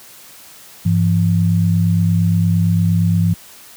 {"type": "tone pair together", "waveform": "sine", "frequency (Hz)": [101.32, 170], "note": ["G#2", "F3"], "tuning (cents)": [-42, -46], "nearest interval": "major sixth", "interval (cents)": 896, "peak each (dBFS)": [-14, -14], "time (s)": [0.85, 3.34], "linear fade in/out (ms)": 10, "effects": ["white hiss -41 dBFS RMS until 3.76 s", "high-pass 60 Hz 12 dB/octave"]}